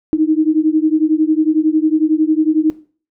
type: beating tone pair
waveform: sine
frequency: 307.5 / 318.5 Hz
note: D#4 / D#4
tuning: -20 / +41 cents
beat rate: 11 Hz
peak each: -14 dBFS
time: 0.13-2.7 s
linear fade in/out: 0 ms
effects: noise-tail reverb RT60 0.4 s tail -17 dB re dry